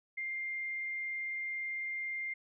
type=tone; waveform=sine; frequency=2106 Hz; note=C7; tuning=11 cents sharp; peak=-35 dBFS; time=0.17-2.34 s; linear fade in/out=10 ms; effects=none